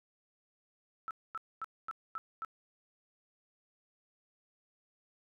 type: tone bursts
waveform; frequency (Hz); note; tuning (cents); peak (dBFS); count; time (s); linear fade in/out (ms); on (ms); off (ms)
sine; 1318.5; E6; 0; -36; 6; 1.08-2.448; 0; 28; 240
effects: none